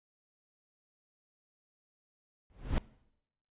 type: noise with exponential growth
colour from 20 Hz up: brown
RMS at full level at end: -25 dBFS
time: 2.5-2.78 s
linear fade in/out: 0 ms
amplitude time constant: 59 ms
effects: noise-tail reverb RT60 0.8 s tail -21 dB re dry + resampled to 8000 Hz